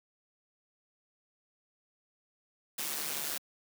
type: noise with amplitude modulation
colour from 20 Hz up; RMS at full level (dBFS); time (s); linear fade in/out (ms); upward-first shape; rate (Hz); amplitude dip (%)
white; -33; 2.78-3.38; 5; sine; 147; 65
effects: high-pass 150 Hz 12 dB/octave